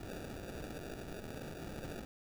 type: noise with sample-and-hold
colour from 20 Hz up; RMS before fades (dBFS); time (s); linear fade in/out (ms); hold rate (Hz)
white; -45; 0-2.05; 2; 1050
effects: none